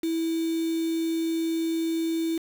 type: tone with quantisation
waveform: sine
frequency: 327.8 Hz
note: E4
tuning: 10 cents flat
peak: -24 dBFS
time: 0.03-2.38 s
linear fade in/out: 5 ms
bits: 6
effects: none